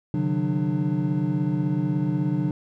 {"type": "tone cluster", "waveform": "triangle", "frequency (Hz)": [135.3, 151.7, 182.4, 299.1], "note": ["C#3", "D#3", "F#3", "D4"], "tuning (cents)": [-42, -44, -24, 32], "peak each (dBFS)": -25, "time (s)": [0.14, 2.51], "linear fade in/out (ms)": 2, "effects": []}